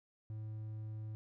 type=tone; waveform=triangle; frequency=108.5 Hz; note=A2; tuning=24 cents flat; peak=-39 dBFS; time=0.3-1.15 s; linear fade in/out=0 ms; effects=none